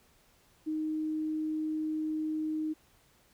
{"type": "tone", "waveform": "sine", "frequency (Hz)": 311.1, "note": "D#4", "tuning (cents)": 0, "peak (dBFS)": -30, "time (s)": [0.66, 2.74], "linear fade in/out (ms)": 20, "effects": ["pink hiss -65 dBFS RMS until 3.33 s"]}